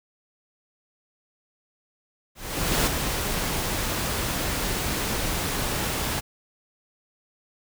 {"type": "noise with ADSR envelope", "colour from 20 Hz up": "pink", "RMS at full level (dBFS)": -21, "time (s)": [2.35, 6.21], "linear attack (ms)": 520, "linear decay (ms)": 8, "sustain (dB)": -6, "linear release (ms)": 22, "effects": []}